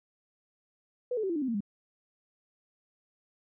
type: tone with pitch steps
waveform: sine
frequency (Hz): 493.9 / 435 / 383.1 / 337.3 / 297.1 / 261.6 / 230.4 / 202.9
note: B4 / A4 / G4 / E4 / D4 / C4 / A#3 / G#3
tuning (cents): 0 / -20 / -40 / +40 / +20 / 0 / -20 / -40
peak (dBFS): -28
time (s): 1.11-1.606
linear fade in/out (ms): 5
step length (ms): 62
effects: none